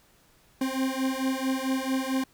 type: beating tone pair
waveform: 40% pulse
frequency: 261.6 / 266.1 Hz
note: C4 / C4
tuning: 0 / +29 cents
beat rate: 4.5 Hz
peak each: -28 dBFS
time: 0.61-2.24 s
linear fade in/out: 5 ms
effects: pink hiss -61 dBFS RMS until 2.33 s